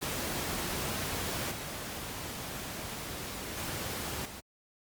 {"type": "noise with level steps", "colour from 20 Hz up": "pink", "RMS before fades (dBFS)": [-34, -39, -36, -44], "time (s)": [0.01, 4.41], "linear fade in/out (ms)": 20, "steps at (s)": [1.51, 3.57, 4.25], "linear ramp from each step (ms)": 5, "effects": ["high-pass 60 Hz 12 dB/octave", "Opus 48 kbps"]}